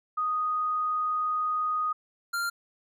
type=tone pair in turn; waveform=sine / square; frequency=1243 / 1391.4 Hz; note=D#6 / F6; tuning=-2 / -7 cents; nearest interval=major second; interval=195 cents; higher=second; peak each=-25 / -28 dBFS; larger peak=first; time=0.17-1.93 / 2.33-2.5 s; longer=first; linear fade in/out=10 ms; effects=none